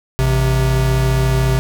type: tone pair together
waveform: square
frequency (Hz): 55.09 / 130.81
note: A1 / C3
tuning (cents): +3 / 0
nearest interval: octave + minor third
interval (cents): 1497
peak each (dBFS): -18 / -15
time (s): 0.19-1.59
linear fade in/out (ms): 0
effects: none